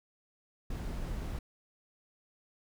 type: noise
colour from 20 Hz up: brown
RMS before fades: -37 dBFS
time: 0.7-1.39 s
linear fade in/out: 5 ms
effects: none